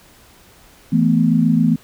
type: chord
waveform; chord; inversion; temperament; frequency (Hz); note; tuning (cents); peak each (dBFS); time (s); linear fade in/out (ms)
sine; E suspended fourth; none; just; 164.81 / 219.8 / 247.2; E3 / A3 / B3; 0 / -2 / +2; -16; 0.92-1.76; 10
effects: pink hiss -48 dBFS RMS until 1.83 s